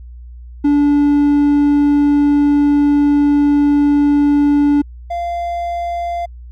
triangle tone pair in turn, 289.3 / 691.7 Hz, D4 / F5, -26 / -17 cents, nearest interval octave + minor third, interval 1509 cents, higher second, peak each -7 / -16 dBFS, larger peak first, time 0.64-4.82 / 5.1-6.26 s, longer first, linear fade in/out 10 ms, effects added 60 Hz sine -31 dBFS peak until 6.51 s

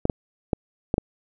clicks, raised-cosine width 2 ms, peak -7 dBFS, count 5, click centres 0.054 / 0.098 / 0.532 / 0.941 / 0.981 s, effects none

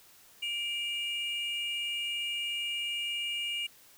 triangle tone pair together, 2349 / 2847 Hz, D7 / F7, 0 / +33 cents, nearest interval minor third, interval 333 cents, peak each -36 / -31 dBFS, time 0.42-3.67 s, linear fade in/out 10 ms, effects white hiss -58 dBFS RMS until 3.97 s

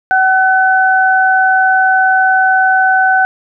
sine tone pair together, 757 / 1508.3 Hz, F#5 / F#6, +39 / +33 cents, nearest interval octave, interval 1194 cents, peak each -10 dBFS, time 0.11-3.25 s, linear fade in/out 0 ms, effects none

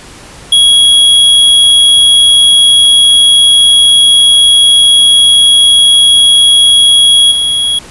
square tone with level steps, 3322 Hz, G#7, in tune, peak -3 / -9 dBFS, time 0.52-7.79 s, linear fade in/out 5 ms, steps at 7.31 s, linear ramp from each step 10 ms, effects pink hiss -32 dBFS RMS until 7.9 s + resampled to 24000 Hz

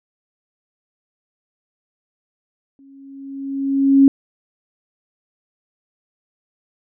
sine tone with exponential growth, 273.9 Hz, C#4, 21 cents flat, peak -5 dBFS, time 2.79-4.08 s, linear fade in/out 1 ms, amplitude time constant 280 ms, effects none

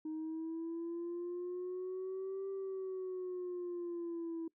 sine linear two-way sweep, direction up then down, 311.1 to 389.8 to 327.2 Hz, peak -36 dBFS, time 0.05-4.48 s, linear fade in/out 5 ms, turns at 2.49 s, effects noise-tail reverb RT60 0.1 s tail -22 dB re dry + tanh soft clip ceiling -36 dBFS

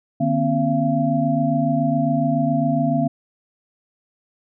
sine tone cluster, 151 / 239.9 / 267.1 / 680 Hz, D3 / A#3 / C4 / F5, +48 / +50 / +36 / -46 cents, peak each -22 dBFS, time 0.2-3.08 s, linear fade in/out 10 ms, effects none

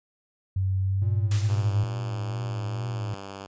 sine tone with pitch glide, 95.2 to 102.62 Hz, F#2 to G#2, +50 to -20 cents, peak -22 dBFS, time 0.56-1.84 s, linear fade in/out 5 ms, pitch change +130 cents, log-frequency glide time 0.81-1.47 s
triangle tone with vibrato, 113.7 Hz, A#2, 43 cents flat, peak -26 dBFS, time 1.02-3.14 s, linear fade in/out 0 ms, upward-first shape triangle, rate 2.3 Hz, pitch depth 90 cents each way
white noise with exponential decay, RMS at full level -33 dBFS, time 1.31-2.14 s, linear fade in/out 5 ms, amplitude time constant 180 ms
5% pulse tone, 98 Hz, G2, in tune, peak -26 dBFS, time 1.48-3.47 s, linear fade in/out 20 ms
effects resampled to 16000 Hz

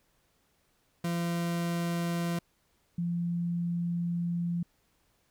40% pulse / sine tone pair in turn, 171 / 172.19 Hz, F3 / F3, -36 / -24 cents, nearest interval unison, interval 12 cents, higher second, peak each -28 dBFS, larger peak neither, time 1.04-2.39 / 2.98-4.63 s, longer second, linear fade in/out 5 ms, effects pink hiss -71 dBFS RMS until 5.3 s

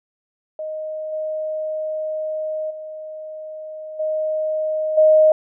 sine tone with level steps, 622.3 Hz, D#5, in tune, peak -25 / -22 / -30 / -19 / -9 dBFS, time 0.59-5.32 s, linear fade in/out 2 ms, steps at 1.12 / 2.7 / 3.99 / 4.97 s, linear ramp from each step 10 ms, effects none

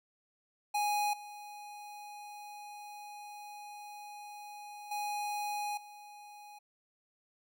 square tone with level steps, 829 Hz, G#5, 3 cents flat, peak -30 / -46 / -35 / -50 dBFS, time 0.74-6.59 s, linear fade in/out 10 ms, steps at 1.13 / 4.91 / 5.77 s, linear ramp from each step 5 ms, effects none

